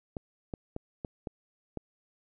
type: clicks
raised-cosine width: 2 ms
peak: -22 dBFS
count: 6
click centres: 0.168 / 0.538 / 0.764 / 1.048 / 1.272 / 1.773 s
effects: none